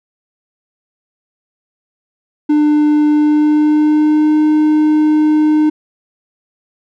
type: tone with pitch glide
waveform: triangle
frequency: 299.2 to 305.7 Hz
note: D4 to D#4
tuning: +32 to -30 cents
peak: -6 dBFS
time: 2.49-5.7 s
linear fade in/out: 10 ms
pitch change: +38 cents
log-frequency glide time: 3.07-4.39 s
effects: none